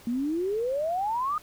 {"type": "exponential sweep", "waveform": "sine", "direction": "up", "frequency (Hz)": [228.5, 1259], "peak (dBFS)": -25, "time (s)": [0.07, 1.38], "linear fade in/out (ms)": 2, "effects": ["pink hiss -52 dBFS RMS until 1.42 s"]}